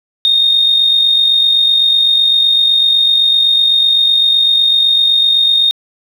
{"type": "tone with amplitude modulation", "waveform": "sine", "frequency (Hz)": 3689, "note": "A#7", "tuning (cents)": -19, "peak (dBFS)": -5, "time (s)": [0.25, 5.71], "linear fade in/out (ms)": 0, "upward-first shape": "sine", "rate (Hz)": 47.9, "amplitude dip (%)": 45, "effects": ["tanh soft clip ceiling -1 dBFS", "7-bit"]}